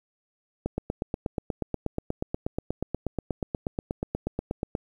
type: click train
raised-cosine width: 2 ms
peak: -14 dBFS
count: 35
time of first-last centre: 0.66-4.751 s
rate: 8.31 Hz
effects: 9-bit